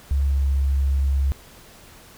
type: tone with pitch glide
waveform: sine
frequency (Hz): 69.3 to 68.58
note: C#2 to C#2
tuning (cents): 0 to -18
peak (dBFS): -17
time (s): 0.11-1.32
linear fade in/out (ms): 0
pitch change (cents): -18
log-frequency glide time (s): 0.26-0.35
effects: pink hiss -47 dBFS RMS until 2.17 s